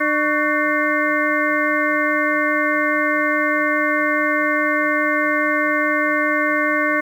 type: harmonic tone with a mistuned harmonic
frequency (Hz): 300.8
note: D4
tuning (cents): +42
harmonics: 1 / 2 / 4 / 5 / 6 / 7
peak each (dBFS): -23 / -23 / -23 / -23 / -23 / -23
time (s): 0-7.01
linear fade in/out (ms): 10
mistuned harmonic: 4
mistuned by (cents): -120
effects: 8-bit